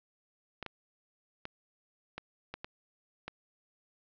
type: clicks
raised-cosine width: 0.3 ms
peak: -23 dBFS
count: 7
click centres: 0.627 / 0.663 / 1.454 / 2.18 / 2.54 / 2.645 / 3.28 s
effects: low-pass 5000 Hz 12 dB/octave